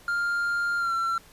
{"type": "tone with pitch glide", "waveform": "triangle", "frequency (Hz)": [1400, 1353.9], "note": ["F6", "E6"], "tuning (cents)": [4, 46], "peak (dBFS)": -22, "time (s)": [0.08, 1.18], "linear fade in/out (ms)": 2, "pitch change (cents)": -58, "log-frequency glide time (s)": [0.78, 0.93], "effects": ["pink hiss -53 dBFS RMS until 1.32 s", "resampled to 32000 Hz"]}